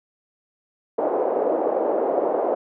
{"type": "band-pass noise", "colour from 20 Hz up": "white", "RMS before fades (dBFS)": -22, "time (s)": [0.98, 2.55], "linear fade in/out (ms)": 10, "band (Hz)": [370, 640], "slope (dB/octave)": 24, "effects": []}